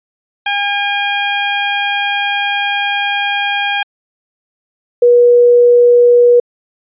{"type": "tone pair in turn", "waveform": ["10% pulse", "sine"], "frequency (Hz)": [810, 483.2], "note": ["G#5", "B4"], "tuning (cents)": [-43, -38], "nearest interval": "major sixth", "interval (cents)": 895, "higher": "first", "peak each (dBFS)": -4, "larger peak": "neither", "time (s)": [[0.46, 3.83], [5.02, 6.4]], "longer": "first", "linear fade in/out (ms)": 5, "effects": ["resampled to 8000 Hz"]}